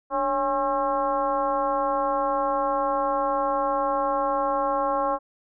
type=tone with frequency modulation; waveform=sine; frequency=818 Hz; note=G#5; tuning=26 cents flat; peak=-21 dBFS; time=0.1-5.19 s; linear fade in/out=50 ms; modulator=263 Hz; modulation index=1.5; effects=none